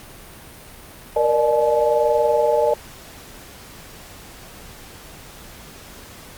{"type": "tone cluster", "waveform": "sine", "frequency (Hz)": [468.1, 580, 601, 857], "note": ["A#4", "D5", "D5", "A5"], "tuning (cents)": [7, -22, 40, -46], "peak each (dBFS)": [-19, -26, -18, -22], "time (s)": [1.16, 2.74], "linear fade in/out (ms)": 5, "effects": ["pink hiss -41 dBFS RMS until 6.37 s", "Opus 48 kbps"]}